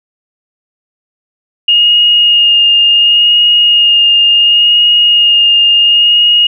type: tone with vibrato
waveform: sine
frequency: 2847 Hz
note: F7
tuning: 33 cents sharp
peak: -4 dBFS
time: 1.68-6.47 s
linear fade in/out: 5 ms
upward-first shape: sine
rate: 0.7 Hz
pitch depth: 15 cents each way
effects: none